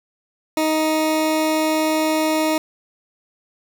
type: tone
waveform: 20% pulse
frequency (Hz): 313.1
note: D#4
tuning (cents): +11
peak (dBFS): -12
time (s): 0.57-2.58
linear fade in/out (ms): 2
effects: none